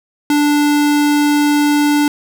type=tone; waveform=square; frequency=293.3 Hz; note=D4; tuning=2 cents flat; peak=-11 dBFS; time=0.3-2.08 s; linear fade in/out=2 ms; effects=none